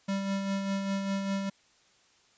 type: tone with tremolo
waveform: square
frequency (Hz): 196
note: G3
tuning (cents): 0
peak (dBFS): -28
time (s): 0.08-1.5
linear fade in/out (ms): 10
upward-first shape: sine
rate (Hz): 5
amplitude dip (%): 40
effects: white hiss -64 dBFS RMS until 2.37 s + resampled to 16000 Hz